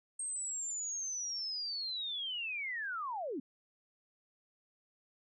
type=linear sweep; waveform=sine; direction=down; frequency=8500 to 233.1 Hz; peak=-36 dBFS; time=0.19-3.4 s; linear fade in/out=5 ms; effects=none